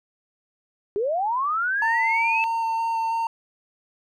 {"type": "linear sweep", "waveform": "sine", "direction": "up", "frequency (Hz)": [384.4, 2648], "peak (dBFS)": -21, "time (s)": [0.96, 2.44], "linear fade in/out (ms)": 0}
{"type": "tone with vibrato", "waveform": "triangle", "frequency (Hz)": 909, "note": "A#5", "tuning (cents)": -44, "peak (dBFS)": -20, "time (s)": [1.82, 3.27], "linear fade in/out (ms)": 2, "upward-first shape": "square", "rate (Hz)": 3.1, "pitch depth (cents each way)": 9}
{"effects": []}